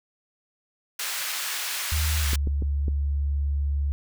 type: high-pass noise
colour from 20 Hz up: pink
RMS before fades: -30 dBFS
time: 0.99-2.36 s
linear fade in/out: 5 ms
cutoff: 1600 Hz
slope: 12 dB/octave
type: tone with pitch glide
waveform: sine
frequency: 76.6 to 71.06 Hz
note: D#2 to C#2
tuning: -27 to +44 cents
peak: -22 dBFS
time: 1.92-3.92 s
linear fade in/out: 0 ms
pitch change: -129 cents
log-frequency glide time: 2.2-2.28 s
type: clicks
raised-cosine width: 3 ms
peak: -19 dBFS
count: 4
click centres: 2.333 / 2.473 / 2.623 / 2.882 s
effects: none